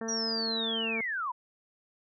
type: harmonic tone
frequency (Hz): 225.1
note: A3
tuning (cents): +40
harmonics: 1 / 2 / 3 / 4 / 5 / 6 / 7 / 8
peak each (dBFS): -36 / -37 / -43 / -47 / -49 / -50 / -49 / -48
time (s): 0.01-1.01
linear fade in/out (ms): 2
type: linear sweep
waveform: sine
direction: down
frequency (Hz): 5850 to 932.3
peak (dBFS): -30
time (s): 0.08-1.32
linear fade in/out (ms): 10
effects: none